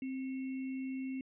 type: tone with sample-and-hold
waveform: sine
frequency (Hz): 262.7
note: C4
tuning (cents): +7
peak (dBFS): -36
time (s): 0.02-1.21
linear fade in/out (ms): 2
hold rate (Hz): 2450
effects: resampled to 8000 Hz